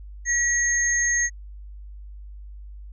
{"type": "tone pair together", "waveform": "sine", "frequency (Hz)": [1918, 6451], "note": ["A#6", "G8"], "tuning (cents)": [49, 49], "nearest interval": "octave + major sixth", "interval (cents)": 2100, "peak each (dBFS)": -22, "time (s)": [0.25, 1.3], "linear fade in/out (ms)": 50, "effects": ["added 50 Hz sine -37 dBFS peak until 2.92 s"]}